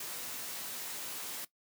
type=noise with comb filter; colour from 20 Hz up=white; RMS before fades=-41 dBFS; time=0-1.45 s; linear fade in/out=5 ms; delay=18 ms; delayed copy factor=-0.5; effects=noise-tail reverb RT60 0.1 s tail -17 dB re dry + high-pass 150 Hz 12 dB/octave